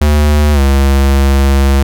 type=tone with pitch glide; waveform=square; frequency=74.3 to 68.53 Hz; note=D2 to C#2; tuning=+21 to -19 cents; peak=-7 dBFS; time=0.01-1.83 s; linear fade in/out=5 ms; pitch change=-140 cents; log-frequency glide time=0.53-0.6 s; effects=none